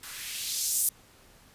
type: noise with band-pass filter sweep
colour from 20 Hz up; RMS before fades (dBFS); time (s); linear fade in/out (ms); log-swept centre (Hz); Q
violet; -31; 0.03-0.89; 2; 1200 to 10000; 1.5
effects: pink hiss -57 dBFS RMS until 1.54 s + resampled to 32000 Hz